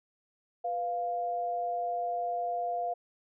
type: tone pair together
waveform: sine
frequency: 493.6 / 698.5 Hz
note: B4 / F5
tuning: -1 / 0 cents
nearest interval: tritone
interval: 601 cents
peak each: -38 / -30 dBFS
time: 0.64-2.94 s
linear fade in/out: 10 ms
effects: none